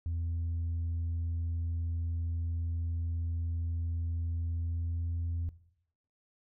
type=tone with pitch glide; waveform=sine; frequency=83.7 to 84.43 Hz; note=E2 to E2; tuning=+27 to +42 cents; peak=-29 dBFS; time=0.06-5.49 s; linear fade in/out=0 ms; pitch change=+15 cents; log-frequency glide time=4.51-5.11 s; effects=noise-tail reverb RT60 0.7 s tail -18 dB re dry + tanh soft clip ceiling -29 dBFS